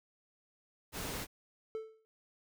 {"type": "noise", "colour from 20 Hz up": "pink", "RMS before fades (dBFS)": -40, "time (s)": [0.92, 1.27], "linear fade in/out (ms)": 50}
{"type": "tone with exponential decay", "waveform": "triangle", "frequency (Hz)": 440.8, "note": "A4", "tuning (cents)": 3, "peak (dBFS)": -32, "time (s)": [1.75, 2.05], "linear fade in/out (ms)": 0, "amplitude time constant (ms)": 64}
{"effects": []}